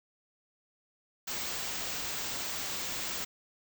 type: band-stop noise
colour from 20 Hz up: white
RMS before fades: -36 dBFS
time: 1.27-3.25 s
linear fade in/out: 10 ms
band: 8200 to 15000 Hz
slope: 96 dB/octave
effects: none